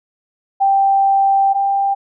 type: tone pair in turn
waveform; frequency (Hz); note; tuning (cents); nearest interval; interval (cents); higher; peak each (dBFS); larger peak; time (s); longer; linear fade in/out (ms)
sine; 785 / 791.4; G5 / G5; +2 / +16; unison; 14; second; -10 / -13; first; 0.6-1.54 / 1.54-1.95; first; 20
effects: none